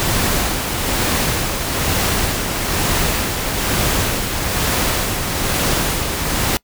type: noise with tremolo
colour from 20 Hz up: pink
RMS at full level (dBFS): -17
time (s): 0-6.57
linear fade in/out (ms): 0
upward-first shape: sine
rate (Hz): 1.1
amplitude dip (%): 40
effects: noise-tail reverb RT60 0.1 s tail -24 dB re dry